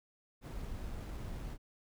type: noise with sample-and-hold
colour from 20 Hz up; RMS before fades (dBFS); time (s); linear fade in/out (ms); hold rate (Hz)
brown; -42; 0.41-1.58; 50; 8820
effects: none